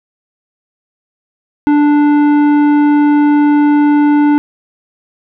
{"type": "tone with tanh clipping", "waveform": "sine", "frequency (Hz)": 293.7, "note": "D4", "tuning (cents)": 0, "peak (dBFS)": -8, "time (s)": [1.67, 4.38], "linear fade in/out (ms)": 0, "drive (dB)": 12, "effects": []}